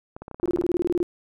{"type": "clicks", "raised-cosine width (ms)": 1, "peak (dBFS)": -23, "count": 11, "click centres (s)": [0.165, 0.22, 0.281, 0.313, 0.345, 0.399, 0.438, 0.477, 0.508, 0.573, 0.621]}
{"type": "tone bursts", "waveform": "sine", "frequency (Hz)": 349.2, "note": "F4", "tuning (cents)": 0, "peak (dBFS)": -19, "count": 12, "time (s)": [0.43, 1.029], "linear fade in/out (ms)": 0, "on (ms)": 27, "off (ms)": 25}
{"effects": []}